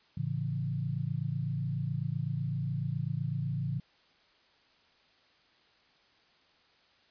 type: chord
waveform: sine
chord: A major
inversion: none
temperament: equal with one note detuned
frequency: 110 / 138.59 / 166.15 Hz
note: A2 / C#3 / E3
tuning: 0 / 0 / +14 cents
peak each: -36 / -33 / -36 dBFS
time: 0.17-3.8 s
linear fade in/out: 5 ms
effects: white hiss -65 dBFS RMS until 7.1 s + resampled to 11025 Hz

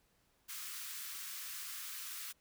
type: high-pass noise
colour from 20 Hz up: white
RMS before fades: -45 dBFS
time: 0.48-2.33 s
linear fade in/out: 20 ms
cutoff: 1100 Hz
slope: 48 dB/octave
effects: pink hiss -74 dBFS RMS until 2.4 s

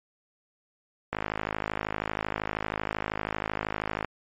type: click train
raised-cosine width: 0.5 ms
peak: -13 dBFS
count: 155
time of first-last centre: 1.13-4.047 s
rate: 52.8 Hz
effects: MP3 48 kbps

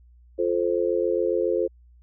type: chord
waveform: sine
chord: F major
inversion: none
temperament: just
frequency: 349.2 / 436.5 / 523.8 Hz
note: F4 / A4 / C5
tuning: 0 / -14 / +2 cents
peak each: -25 dBFS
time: 0.38-1.68 s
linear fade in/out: 20 ms
effects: added 60 Hz sine -50 dBFS peak until 2.02 s

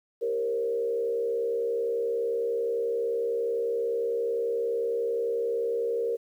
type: tone with frequency modulation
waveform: sine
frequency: 466.2 Hz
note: A#4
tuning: in tune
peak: -25 dBFS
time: 0.21-6.17 s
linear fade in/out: 20 ms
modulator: 68.8 Hz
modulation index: 0.72
effects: 10-bit

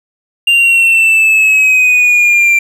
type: exponential sweep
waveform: triangle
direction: down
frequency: 2794 to 2359 Hz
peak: -4 dBFS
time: 0.47-2.59 s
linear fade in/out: 5 ms
effects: none

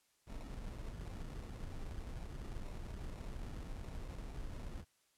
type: noise with sample-and-hold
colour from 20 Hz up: brown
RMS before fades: -45 dBFS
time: 0.26-4.85 s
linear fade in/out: 50 ms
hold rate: 1575 Hz
effects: white hiss -75 dBFS RMS until 5.17 s + low-pass 11000 Hz 12 dB/octave

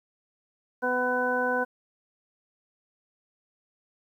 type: harmonic tone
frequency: 250 Hz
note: B3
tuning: 21 cents sharp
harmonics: 1 / 2 / 3 / 4 / 6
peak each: -33 / -28 / -32 / -32 / -28 dBFS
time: 0.82-1.65 s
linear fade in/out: 20 ms
effects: 10-bit

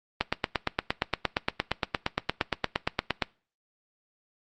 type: click train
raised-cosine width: 0.3 ms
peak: -7 dBFS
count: 27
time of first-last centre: 0.21-3.223 s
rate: 8.63 Hz
effects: noise-tail reverb RT60 0.4 s tail -23 dB re dry + Opus 24 kbps

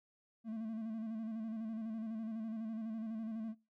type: tone with vibrato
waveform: triangle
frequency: 222.1 Hz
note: A3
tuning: 16 cents sharp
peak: -37 dBFS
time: 0.44-3.55 s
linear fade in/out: 50 ms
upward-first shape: square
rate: 12 Hz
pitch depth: 40 cents each way
effects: noise-tail reverb RT60 0.3 s tail -25 dB re dry

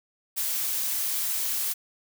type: noise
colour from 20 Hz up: blue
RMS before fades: -28 dBFS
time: 0.36-1.74 s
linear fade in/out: 20 ms
effects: none

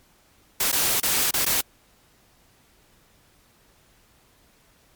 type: noise with dropouts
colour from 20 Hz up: white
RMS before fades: -22 dBFS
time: 0.6-1.61 s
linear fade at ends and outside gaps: 5 ms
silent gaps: 0.717-0.726 / 1.002-1.03 / 1.31-1.338 / 1.45-1.462 s
effects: pink hiss -59 dBFS RMS until 4.95 s + MP3 96 kbps

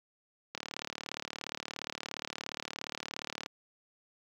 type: click train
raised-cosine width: 0.2 ms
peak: -19 dBFS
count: 109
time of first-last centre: 0.55-3.461 s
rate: 37.1 Hz
effects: high-pass 150 Hz 12 dB/octave + 10-bit

